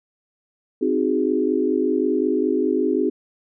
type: chord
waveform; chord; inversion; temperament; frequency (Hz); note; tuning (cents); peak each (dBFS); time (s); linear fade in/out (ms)
sine; Ab dominant seventh; first; equal; 261.6 / 311.1 / 370 / 415.3; C4 / Eb4 / Gb4 / Ab4; 0 / 0 / 0 / 0; -23; 0.81-3.1; 10
effects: none